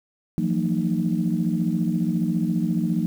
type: tone cluster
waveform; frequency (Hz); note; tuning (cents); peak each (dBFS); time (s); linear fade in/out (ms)
sine; 166.6 / 181.2 / 228 / 307.3; E3 / F#3 / A#3 / D#4; +19 / -36 / -38 / -21; -25 / -24 / -25 / -28; 0.38-3.06; 0
effects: tanh soft clip ceiling -10 dBFS + 8-bit